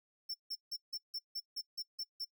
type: tone bursts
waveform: square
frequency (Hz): 5390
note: E8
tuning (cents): +38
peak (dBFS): -38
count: 10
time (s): 0.29-2.25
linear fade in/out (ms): 10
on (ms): 52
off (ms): 160
effects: noise-tail reverb RT60 0.1 s tail -23 dB re dry